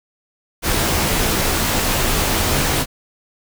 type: noise with comb filter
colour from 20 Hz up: pink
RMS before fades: -18 dBFS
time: 0.62-2.86 s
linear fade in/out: 50 ms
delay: 17 ms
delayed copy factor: -0.5
effects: none